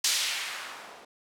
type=noise with low-pass filter sweep; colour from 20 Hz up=violet; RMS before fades=-32 dBFS; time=0.04-1.05 s; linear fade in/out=5 ms; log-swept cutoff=5100 to 590 Hz; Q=1; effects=none